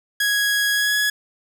sawtooth tone with pitch glide, 1661.2 to 1682.4 Hz, G#6 to G#6, 0 to +22 cents, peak -14 dBFS, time 0.2-1.1 s, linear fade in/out 5 ms, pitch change +22 cents, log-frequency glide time 0.72-0.95 s, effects none

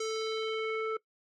square tone with low-pass filter sweep, 440.8 Hz, A4, 3 cents sharp, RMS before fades -33 dBFS, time 0-0.97 s, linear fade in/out 5 ms, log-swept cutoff 6400 to 1600 Hz, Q 2.6, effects noise-tail reverb RT60 0.1 s tail -21 dB re dry

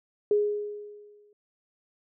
sine tone with exponential decay, 415.3 Hz, G#4, in tune, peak -18 dBFS, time 0.31-1.33 s, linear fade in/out 2 ms, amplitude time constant 220 ms, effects none

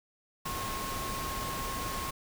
sine tone in noise, 1080 Hz, C#6, 45 cents flat, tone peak -37 dBFS, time 0.45-2.11 s, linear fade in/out 10 ms, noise pink, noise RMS -37 dBFS, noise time 0.45-2.11 s, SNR -3 dB, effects none

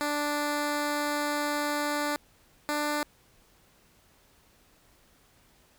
10% pulse tone pair in turn, 293.7 / 296.1 Hz, D4 / D4, 0 / +14 cents, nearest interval unison, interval 14 cents, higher second, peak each -19 dBFS, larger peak neither, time 0.01-2.16 / 2.69-3.03 s, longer first, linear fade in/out 0 ms, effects pink hiss -62 dBFS RMS until 5.78 s

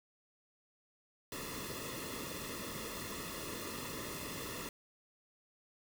pink noise with comb filter, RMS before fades -43 dBFS, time 1.32-4.69 s, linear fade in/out 2 ms, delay 1.3 ms, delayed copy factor -0.8, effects none

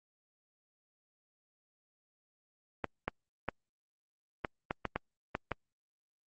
clicks, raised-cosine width 0.5 ms, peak -17 dBFS, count 9, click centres 2.843 / 3.08 / 3.487 / 4.448 / 4.709 / 4.853 / 4.96 / 5.351 / 5.517 s, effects Opus 24 kbps

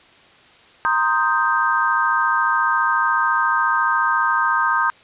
sine chord, C minor seventh, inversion third, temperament equal, 932.3 / 1046.5 / 1244.5 / 1568 Hz, Bb5 / C6 / Eb6 / G6, 0 / 0 / 0 / 0 cents, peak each -22 / -23 / -20 / -20 dBFS, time 0.85-4.9 s, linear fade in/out 0 ms, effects white hiss -49 dBFS RMS until 5.03 s + resampled to 8000 Hz

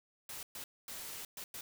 white noise bursts at uneven times, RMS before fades -45 dBFS, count 5, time 0.29-0.43 / 0.55-0.64 / 0.88-1.25 / 1.37-1.44 / 1.54-1.61 s, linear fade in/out 2 ms, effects none

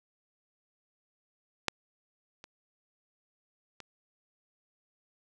clicks, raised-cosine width 0.2 ms, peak -9 / -29 / -27 dBFS, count 3, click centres 1.683 / 2.441 / 3.803 s, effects none

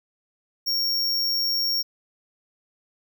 square tone, 5530 Hz, F8, 18 cents flat, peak -22 dBFS, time 0.66-1.83 s, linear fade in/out 20 ms, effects none

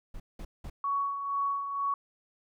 brown noise bursts, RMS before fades -40 dBFS, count 3, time 0.14-0.7 s, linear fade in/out 5 ms, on 60 ms, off 190 ms
sine tone with tremolo, 1119 Hz, C#6, 16 cents sharp, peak -26 dBFS, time 0.84-1.94 s, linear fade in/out 2 ms, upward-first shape sine, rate 2.1 Hz, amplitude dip 55%
effects none

